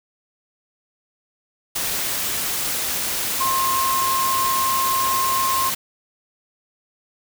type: tone in noise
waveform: sine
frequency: 1062 Hz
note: C6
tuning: 25 cents sharp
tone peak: -19 dBFS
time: 3.4-5.7 s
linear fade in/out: 10 ms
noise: white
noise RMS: -24 dBFS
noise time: 1.75-5.75 s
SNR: +2 dB
effects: none